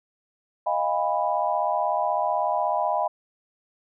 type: chord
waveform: sine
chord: F half-diminished seventh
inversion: third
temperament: equal with one note detuned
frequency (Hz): 622.3 / 698.5 / 813 / 987.8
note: Eb5 / F5 / Ab5 / Cb6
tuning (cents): 0 / 0 / -37 / 0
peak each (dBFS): -27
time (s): 0.66-3.08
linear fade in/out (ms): 10
effects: none